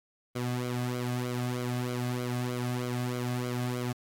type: tone with flanger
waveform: sawtooth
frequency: 123.47 Hz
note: B2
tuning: in tune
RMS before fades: -32 dBFS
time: 0.35-3.93 s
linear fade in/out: 10 ms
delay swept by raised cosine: 1.1 to 2.2 ms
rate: 3.2 Hz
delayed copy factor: -0.75
effects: AAC 64 kbps